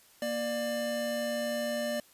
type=tone pair together; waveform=square; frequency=235.4 / 594 Hz; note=A#3 / D5; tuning=+17 / +20 cents; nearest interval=octave + major third; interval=1603 cents; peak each=-37 / -32 dBFS; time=0.22-2 s; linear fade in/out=2 ms; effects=white hiss -60 dBFS RMS until 2.13 s + resampled to 32000 Hz